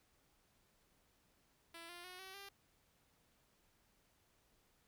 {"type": "tone with pitch steps", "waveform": "5% pulse", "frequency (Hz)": [334.7, 349.3, 364.6, 380.5, 397.1], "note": ["E4", "F4", "F#4", "F#4", "G4"], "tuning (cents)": [26, 0, -25, 48, 22], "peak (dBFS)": -40, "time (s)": [1.74, 2.49], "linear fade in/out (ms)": 5, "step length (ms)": 150, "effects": ["pink hiss -75 dBFS RMS until 4.87 s"]}